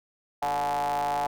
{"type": "ring-modulated tone", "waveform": "square", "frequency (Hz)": 69.3, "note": "C#2", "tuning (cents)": 0, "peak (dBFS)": -23, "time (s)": [0.42, 1.27], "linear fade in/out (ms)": 5, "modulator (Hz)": 789, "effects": []}